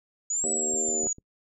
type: exponential two-way sweep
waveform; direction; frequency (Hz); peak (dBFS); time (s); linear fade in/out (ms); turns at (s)
sine; up then down; 6790 to 7902 to 6790; -25; 0.3-1.13; 5; 0.48
type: harmonic tone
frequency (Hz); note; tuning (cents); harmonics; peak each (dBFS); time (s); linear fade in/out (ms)
77.78; D#2; 0; 3 / 4 / 5 / 6 / 7 / 8 / 9; -38 / -41 / -34 / -40 / -39 / -49 / -42; 0.44-1.07; 0
type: click train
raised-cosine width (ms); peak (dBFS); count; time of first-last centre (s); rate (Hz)
3; -33; 4; 0.74-1.184; 6.76
effects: noise-tail reverb RT60 0.1 s tail -24 dB re dry